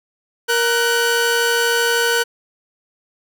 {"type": "tone pair together", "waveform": "sawtooth", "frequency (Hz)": [469.1, 1500], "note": ["A#4", "F#6"], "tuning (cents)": [11, 23], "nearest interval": "octave + minor sixth", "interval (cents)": 2012, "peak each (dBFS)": -14, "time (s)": [0.48, 2.24], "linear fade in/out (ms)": 20, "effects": []}